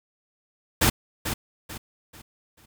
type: noise with echo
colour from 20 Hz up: pink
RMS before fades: -19 dBFS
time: 0.81-0.9 s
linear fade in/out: 10 ms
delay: 440 ms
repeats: 4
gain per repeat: -9 dB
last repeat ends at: 2.66 s
effects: none